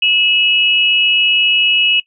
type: tone pair together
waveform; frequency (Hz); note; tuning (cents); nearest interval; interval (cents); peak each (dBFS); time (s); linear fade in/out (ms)
sine; 2607 / 2912; E7 / F#7; -20 / -28; major second; 192; -13; 0.02-2; 5
effects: noise-tail reverb RT60 0.1 s tail -18 dB re dry